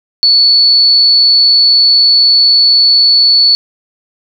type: tone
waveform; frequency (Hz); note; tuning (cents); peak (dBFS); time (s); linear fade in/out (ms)
sine; 4438; C#8; +1; -4; 0.23-3.55; 0
effects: none